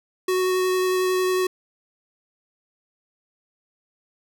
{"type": "tone with vibrato", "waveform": "square", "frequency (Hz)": 370, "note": "F#4", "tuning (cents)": 0, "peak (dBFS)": -20, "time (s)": [0.28, 1.47], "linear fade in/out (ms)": 5, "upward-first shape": "sine", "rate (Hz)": 11, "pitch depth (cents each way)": 9, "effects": []}